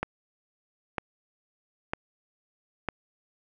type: click train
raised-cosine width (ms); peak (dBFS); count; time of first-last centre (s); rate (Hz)
0.5; -13; 4; 0.03-2.887; 1.05
effects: none